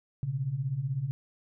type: beating tone pair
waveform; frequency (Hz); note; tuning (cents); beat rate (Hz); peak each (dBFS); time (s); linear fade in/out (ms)
sine; 122.5 / 138.5; B2 / C#3; -14 / -1; 16; -34 / -30; 0.23-1.11; 0
effects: none